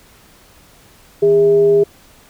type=tone with frequency modulation; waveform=sine; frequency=406.7 Hz; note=G#4; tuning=36 cents flat; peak=-8 dBFS; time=1.22-1.84 s; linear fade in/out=10 ms; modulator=246 Hz; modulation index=0.28; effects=pink hiss -47 dBFS RMS until 2.29 s